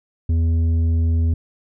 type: tone with tanh clipping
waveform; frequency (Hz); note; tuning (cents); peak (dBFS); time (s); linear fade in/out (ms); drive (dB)
sine; 82.41; E2; 0; -16; 0.29-1.34; 5; 7
effects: none